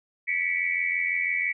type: tone cluster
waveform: sine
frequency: 1964 / 2213 / 2299 Hz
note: B6 / C#7 / D7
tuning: -10 / -3 / -37 cents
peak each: -28 dBFS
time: 0.27-1.53 s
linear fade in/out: 20 ms
effects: none